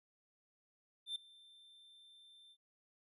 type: tone with ADSR envelope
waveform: triangle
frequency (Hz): 3565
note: A7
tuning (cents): +22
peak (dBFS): -35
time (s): 1.06-2.57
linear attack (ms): 96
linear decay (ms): 6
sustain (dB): -23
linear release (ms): 58
effects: resampled to 32000 Hz